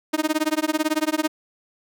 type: tone with tremolo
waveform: sawtooth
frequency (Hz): 310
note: D#4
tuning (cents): -6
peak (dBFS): -13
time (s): 0.13-1.28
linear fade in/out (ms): 10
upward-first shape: sine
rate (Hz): 18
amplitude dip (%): 100
effects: none